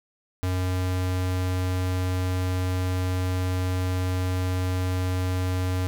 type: tone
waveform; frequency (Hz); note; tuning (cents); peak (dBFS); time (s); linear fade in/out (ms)
square; 91.8; F#2; -13; -24; 0.43-5.87; 0
effects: none